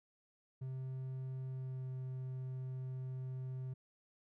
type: tone with pitch glide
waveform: triangle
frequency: 130.81 to 129.61 Hz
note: C3 to C3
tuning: 0 to -16 cents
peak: -38 dBFS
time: 0.61-3.74 s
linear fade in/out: 10 ms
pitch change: -16 cents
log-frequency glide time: 1.48-1.88 s
effects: none